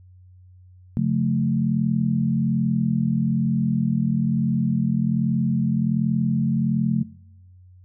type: chord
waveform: sine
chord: Db augmented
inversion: none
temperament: equal with one note detuned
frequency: 138.59 / 178.8 / 220 Hz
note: Db3 / F3 / A3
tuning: 0 / +41 / 0 cents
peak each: -23 dBFS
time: 0.97-7.03 s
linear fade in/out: 0 ms
effects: noise-tail reverb RT60 0.9 s tail -22 dB re dry + added 91 Hz sine -46 dBFS peak until 7.84 s